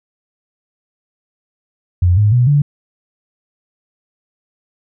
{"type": "tone with pitch steps", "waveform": "sine", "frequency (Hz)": [89, 104.62, 122.99, 144.58], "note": ["F2", "G#2", "B2", "D3"], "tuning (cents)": [33, 13, -7, -27], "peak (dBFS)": -8, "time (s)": [2.02, 2.62], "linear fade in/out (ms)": 5, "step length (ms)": 150, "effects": []}